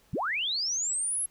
sine linear sweep, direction up, 68 to 11170 Hz, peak -27 dBFS, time 0.13-1.26 s, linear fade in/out 5 ms, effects pink hiss -63 dBFS RMS until 1.3 s

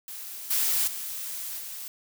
blue noise with level steps, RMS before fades -39 / -25 / -35 / -38 dBFS, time 0.08-1.88 s, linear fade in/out 0 ms, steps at 0.5 / 0.87 / 1.58 s, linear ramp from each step 10 ms, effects none

